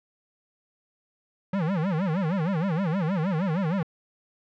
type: tone with vibrato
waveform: square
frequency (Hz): 175.7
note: F3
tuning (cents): +11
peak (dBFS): -24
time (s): 1.53-3.83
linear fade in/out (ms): 5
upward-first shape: sine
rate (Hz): 6.4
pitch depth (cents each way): 240
effects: low-pass 2000 Hz 12 dB/octave